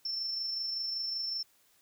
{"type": "tone with amplitude modulation", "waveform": "sine", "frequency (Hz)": 5370, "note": "E8", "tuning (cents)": 31, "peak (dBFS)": -30, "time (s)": [0.05, 1.43], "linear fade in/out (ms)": 5, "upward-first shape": "sine", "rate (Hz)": 25.3, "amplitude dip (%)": 35, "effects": ["tanh soft clip ceiling -27 dBFS", "white hiss -67 dBFS RMS until 1.81 s"]}